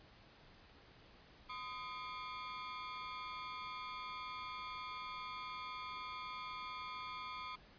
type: ring-modulated tone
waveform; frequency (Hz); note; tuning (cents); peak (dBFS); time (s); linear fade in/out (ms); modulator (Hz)
sawtooth; 1134; C#6; +39; -37; 1.49-7.56; 10; 112
effects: pink hiss -62 dBFS RMS until 7.78 s + resampled to 11025 Hz